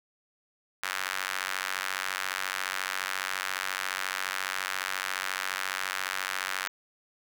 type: tone with high-pass filter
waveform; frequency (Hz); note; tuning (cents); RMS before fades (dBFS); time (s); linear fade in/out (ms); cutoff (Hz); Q
sawtooth; 94.4; F#2; +35; -33; 0.83-6.68; 0; 1500; 1.7
effects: none